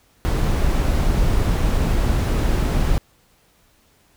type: noise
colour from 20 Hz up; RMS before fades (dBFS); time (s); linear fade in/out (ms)
brown; -18; 0.25-2.98; 0
effects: pink hiss -58 dBFS RMS until 4.16 s